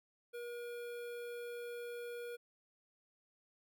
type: tone with notch filter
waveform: square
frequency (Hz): 478.5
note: A#4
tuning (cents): +45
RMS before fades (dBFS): -45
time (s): 0.33-2.37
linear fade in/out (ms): 20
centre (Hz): 6000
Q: 0.93
effects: none